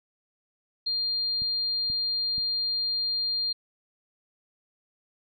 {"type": "tone", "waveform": "sine", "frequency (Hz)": 4200, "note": "C8", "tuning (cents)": 6, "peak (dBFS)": -25, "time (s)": [0.86, 3.53], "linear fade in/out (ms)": 10}
{"type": "click train", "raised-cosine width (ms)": 5, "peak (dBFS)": -30, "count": 3, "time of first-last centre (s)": [1.42, 2.382], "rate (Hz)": 2.08}
{"effects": []}